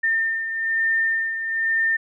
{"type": "beating tone pair", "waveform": "sine", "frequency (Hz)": [1807, 1808.1], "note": ["A6", "A6"], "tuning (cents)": [46, 47], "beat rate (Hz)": 1.1, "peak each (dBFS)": [-20, -28], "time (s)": [0.03, 1.97], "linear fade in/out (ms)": 10, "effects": []}